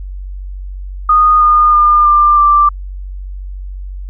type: tone with pitch steps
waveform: sine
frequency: 1233 / 1218.8 / 1204.8 / 1191 / 1177.3 Hz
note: D#6 / D#6 / D6 / D6 / D6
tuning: -16 / -36 / +44 / +24 / +4 cents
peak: -5 dBFS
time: 1.09-2.69 s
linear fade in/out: 5 ms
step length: 320 ms
effects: added 47 Hz sine -22 dBFS peak until 4.09 s